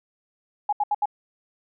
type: tone bursts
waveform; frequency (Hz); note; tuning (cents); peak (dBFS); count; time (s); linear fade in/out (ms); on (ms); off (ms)
sine; 830.6; G#5; 0; -19; 4; 0.69-1.057; 5; 37; 73
effects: none